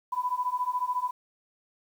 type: beating tone pair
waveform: sine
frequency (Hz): 987.8 / 1001.8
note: B5 / B5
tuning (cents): 0 / +24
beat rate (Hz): 14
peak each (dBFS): -30 / -29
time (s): 0.12-1.11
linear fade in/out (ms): 10
effects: 9-bit

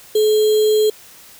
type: tone with sample-and-hold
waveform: sine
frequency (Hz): 428.8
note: A4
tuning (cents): -45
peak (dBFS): -11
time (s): 0.15-0.9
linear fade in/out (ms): 5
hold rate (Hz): 3675
effects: white hiss -43 dBFS RMS until 1.39 s

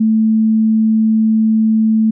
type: tone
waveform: sine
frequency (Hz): 220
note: A3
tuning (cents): 0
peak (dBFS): -9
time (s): 0-2.11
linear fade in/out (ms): 10
effects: none

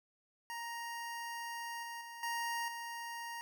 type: tone with level steps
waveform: 25% pulse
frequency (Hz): 935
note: A#5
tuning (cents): +5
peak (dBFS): -37 / -39 / -43 / -32 / -38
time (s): 0.5-3.41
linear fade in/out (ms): 0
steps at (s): 1.83 / 2.01 / 2.23 / 2.68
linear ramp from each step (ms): 2
effects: none

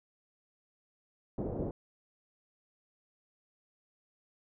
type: low-pass noise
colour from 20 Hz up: white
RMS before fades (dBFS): -36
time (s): 1.38-1.71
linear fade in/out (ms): 2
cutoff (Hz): 520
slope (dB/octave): 24
effects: none

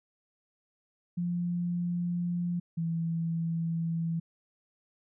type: tone pair in turn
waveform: sine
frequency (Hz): 174.61 / 165.58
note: F3 / E3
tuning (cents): 0 / +8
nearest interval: minor second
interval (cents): 92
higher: first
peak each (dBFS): -28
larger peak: neither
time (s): 1.17-2.6 / 2.77-4.2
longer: neither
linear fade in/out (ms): 10
effects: none

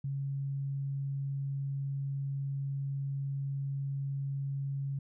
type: tone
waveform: sine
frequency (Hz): 138.2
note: C#3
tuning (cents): -5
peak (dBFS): -32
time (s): 0.04-4.99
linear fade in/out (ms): 5
effects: none

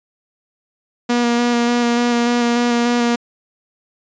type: tone with vibrato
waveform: sawtooth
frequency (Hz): 239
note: A#3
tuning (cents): +43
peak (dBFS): -10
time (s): 1.09-3.16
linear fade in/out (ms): 10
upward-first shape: square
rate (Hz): 3.4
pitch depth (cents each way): 13
effects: resampled to 16000 Hz

